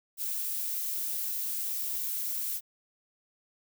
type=noise; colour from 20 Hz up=violet; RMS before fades=-33 dBFS; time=0.17-2.61 s; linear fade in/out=50 ms; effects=none